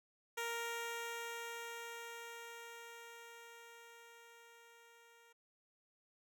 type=tone with level ramp; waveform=10% pulse; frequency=466.2 Hz; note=A#4; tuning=in tune; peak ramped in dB=-30 to -55 dBFS; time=0.37-5.33 s; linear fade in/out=10 ms; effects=none